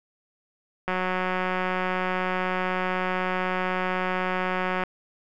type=click train; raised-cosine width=0.5 ms; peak=-12 dBFS; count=729; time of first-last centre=0.88-4.837 s; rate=184 Hz; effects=none